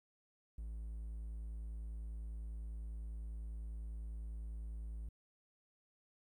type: tone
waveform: triangle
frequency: 55 Hz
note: A1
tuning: in tune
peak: -40 dBFS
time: 0.58-5.09 s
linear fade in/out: 5 ms
effects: 13-bit